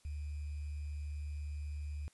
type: tone with sample-and-hold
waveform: sine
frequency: 74 Hz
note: D2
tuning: 14 cents sharp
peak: -38 dBFS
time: 0.05-2.08 s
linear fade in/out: 0 ms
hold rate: 2450 Hz
effects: white hiss -69 dBFS RMS until 2.13 s + resampled to 24000 Hz